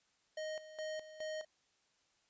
square tone with tremolo, 622.3 Hz, D#5, in tune, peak -40 dBFS, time 0.37-1.45 s, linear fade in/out 5 ms, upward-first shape square, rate 2.4 Hz, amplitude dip 75%, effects white hiss -75 dBFS RMS until 2.29 s + resampled to 16000 Hz

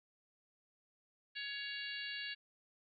harmonic tone, 560 Hz, C#5, 18 cents sharp, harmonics 3 / 4 / 5 / 6 / 7 / 8, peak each -45 / -50 / -46 / -52 / -49 / -50 dBFS, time 1.35-2.35 s, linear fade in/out 20 ms, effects none

